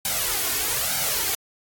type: noise with flanger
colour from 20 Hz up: white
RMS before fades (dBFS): -24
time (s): 0.05-1.35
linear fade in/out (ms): 2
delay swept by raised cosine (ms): 1.3 to 2.8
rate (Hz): 1.1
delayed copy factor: +0.7
effects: AAC 64 kbps